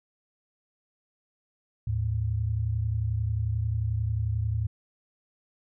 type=tone pair together; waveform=sine; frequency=77.6 / 108.85 Hz; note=D#2 / A2; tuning=-4 / -18 cents; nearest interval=tritone; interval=586 cents; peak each=-30 / -26 dBFS; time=1.87-4.67 s; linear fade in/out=5 ms; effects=none